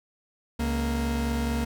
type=tone pair together; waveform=40% pulse; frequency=69.3 / 232.9 Hz; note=C#2 / A#3; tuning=0 / -1 cents; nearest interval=octave + major sixth; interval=2099 cents; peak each=-27 dBFS; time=0.59-1.65 s; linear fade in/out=10 ms; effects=none